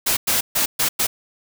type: noise bursts at uneven times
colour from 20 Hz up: white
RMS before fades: -19 dBFS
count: 5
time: 0.06-0.17 / 0.27-0.41 / 0.55-0.66 / 0.79-0.89 / 0.99-1.07 s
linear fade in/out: 10 ms
effects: none